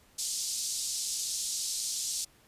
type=band-pass noise; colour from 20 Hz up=white; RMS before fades=-34 dBFS; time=0.18-2.25 s; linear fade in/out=10 ms; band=4300 to 8600 Hz; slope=24 dB/octave; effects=pink hiss -62 dBFS RMS until 2.47 s + resampled to 32000 Hz